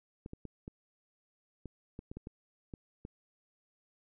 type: clicks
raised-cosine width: 3 ms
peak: -30 dBFS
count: 11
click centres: 0.261 / 0.334 / 0.453 / 0.679 / 1.657 / 1.991 / 2.115 / 2.17 / 2.271 / 2.738 / 3.051 s
effects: none